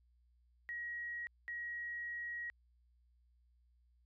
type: tone bursts at uneven times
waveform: sine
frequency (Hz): 1900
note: A#6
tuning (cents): +33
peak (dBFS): -40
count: 2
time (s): 0.69-1.27 / 1.48-2.5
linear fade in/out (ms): 0
effects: added 60 Hz sine -68 dBFS peak until 4.05 s